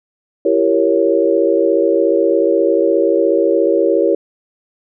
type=chord; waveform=sine; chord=E diminished seventh; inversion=none; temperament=equal with one note detuned; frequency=335.2 / 392 / 466.2 / 554.4 Hz; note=E4 / G4 / Bb4 / Db5; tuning=+29 / 0 / 0 / 0 cents; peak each=-16 dBFS; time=0.45-4.15 s; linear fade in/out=5 ms; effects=none